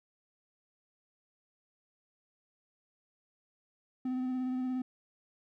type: tone with vibrato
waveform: triangle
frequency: 255.3 Hz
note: C4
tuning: 42 cents flat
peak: -29 dBFS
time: 4.05-4.82 s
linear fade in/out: 5 ms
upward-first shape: sine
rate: 17 Hz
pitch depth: 19 cents each way
effects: none